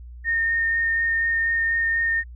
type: tone with vibrato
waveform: sine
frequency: 1832 Hz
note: A#6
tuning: 31 cents flat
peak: -19 dBFS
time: 0.24-2.24 s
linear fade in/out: 50 ms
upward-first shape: sine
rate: 4.1 Hz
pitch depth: 9 cents each way
effects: added 60 Hz sine -37 dBFS peak until 2.35 s